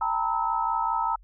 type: tone cluster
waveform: sine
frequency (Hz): 793 / 905 / 970 / 1294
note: G5 / A5 / B5 / E6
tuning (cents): +20 / +48 / -31 / -32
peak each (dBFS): -34 / -26 / -30 / -29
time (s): 0.01-1.16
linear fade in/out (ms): 5
effects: added 44 Hz sine -49 dBFS peak until 1.23 s